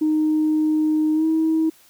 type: tone with pitch glide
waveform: sine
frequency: 309.3 to 319.5 Hz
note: D#4 to D#4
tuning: -10 to +46 cents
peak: -15 dBFS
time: 0.01-1.7 s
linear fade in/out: 10 ms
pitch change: +56 cents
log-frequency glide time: 1.14-1.25 s
effects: tanh soft clip ceiling -12 dBFS + white hiss -53 dBFS RMS until 1.89 s